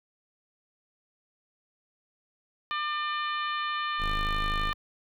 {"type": "harmonic tone", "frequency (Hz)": 599, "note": "D5", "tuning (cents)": 34, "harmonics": [2, 3, 4, 5, 6, 7], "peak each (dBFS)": [-30, -35, -40, -39, -41, -47], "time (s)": [2.71, 4.73], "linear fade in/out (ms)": 0}
{"type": "tone", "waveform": "square", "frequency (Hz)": 25.96, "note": "G#0", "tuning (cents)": 0, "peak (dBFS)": -30, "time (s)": [3.98, 4.74], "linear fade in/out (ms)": 50}
{"effects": []}